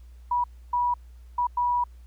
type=tone bursts at uneven times; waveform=sine; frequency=973 Hz; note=B5; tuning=26 cents flat; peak=-21 dBFS; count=4; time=0.31-0.44 / 0.73-0.94 / 1.38-1.47 / 1.57-1.84 s; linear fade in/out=5 ms; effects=added 60 Hz sine -44 dBFS peak until 2.06 s + pink hiss -66 dBFS RMS until 2.06 s